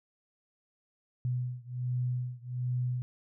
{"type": "beating tone pair", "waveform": "sine", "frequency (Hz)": [124, 125.3], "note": ["B2", "B2"], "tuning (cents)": [7, 25], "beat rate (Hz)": 1.3, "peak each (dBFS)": [-33, -34], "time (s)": [1.25, 3.02], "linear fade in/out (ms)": 0, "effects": []}